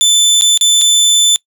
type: tone with dropouts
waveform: 25% pulse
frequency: 3521 Hz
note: A7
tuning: in tune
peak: -3 dBFS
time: 0.01-1.36 s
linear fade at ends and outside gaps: 0 ms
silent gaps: 0.411-0.42 / 0.575-0.611 / 0.813-0.817 s
effects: noise-tail reverb RT60 0.1 s tail -24 dB re dry